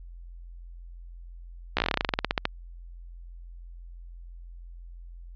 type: slowing click train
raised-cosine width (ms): 0.3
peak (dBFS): -7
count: 19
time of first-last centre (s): 1.77-2.454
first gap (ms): 15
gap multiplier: 1.1
effects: added 43 Hz sine -41 dBFS peak until 5.35 s + resampled to 11025 Hz